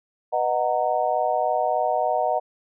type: chord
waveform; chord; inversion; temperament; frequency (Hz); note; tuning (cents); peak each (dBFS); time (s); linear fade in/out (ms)
sine; B major seventh; none; just; 493.9 / 617.4 / 740.8 / 926; B4 / D#5 / F#5 / A#5; 0 / -14 / +2 / -12; -29 / -24 / -23 / -28; 0.32-2.4; 20
effects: none